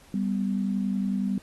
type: tone pair together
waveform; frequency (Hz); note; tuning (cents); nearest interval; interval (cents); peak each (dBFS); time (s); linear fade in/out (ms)
sine; 195.96 / 246.9; G3 / B3; 0 / 0; major third; 400; -25 / -30; 0.14-1.38; 2
effects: pink hiss -55 dBFS RMS until 1.42 s + AAC 32 kbps